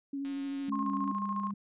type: tone with vibrato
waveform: sine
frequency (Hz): 277.2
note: C#4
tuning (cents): 0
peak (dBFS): -33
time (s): 0.13-1.12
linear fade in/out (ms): 5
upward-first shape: triangle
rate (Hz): 13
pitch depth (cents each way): 24
type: click train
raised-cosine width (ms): 0.2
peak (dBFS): -34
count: 81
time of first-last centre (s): 0.25-0.694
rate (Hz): 180
type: tone with pitch glide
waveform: sine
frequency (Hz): 211.7 to 200.7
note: G#3 to G3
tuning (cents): +33 to +41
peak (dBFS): -34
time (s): 0.68-1.54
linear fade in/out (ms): 5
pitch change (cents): -92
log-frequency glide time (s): 0.84-0.91
type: tone with tremolo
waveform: sine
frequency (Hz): 1069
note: C6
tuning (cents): +37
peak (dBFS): -31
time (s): 0.72-1.51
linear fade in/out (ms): 5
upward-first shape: square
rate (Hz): 14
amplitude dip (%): 50
effects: resampled to 8000 Hz